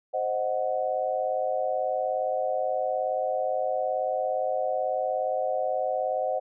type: chord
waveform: sine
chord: C diminished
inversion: none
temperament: equal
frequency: 523.3 / 622.3 / 740 Hz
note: C5 / Eb5 / Gb5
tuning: 0 / 0 / 0 cents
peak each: -29 dBFS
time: 0.13-6.4 s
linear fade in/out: 20 ms
effects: none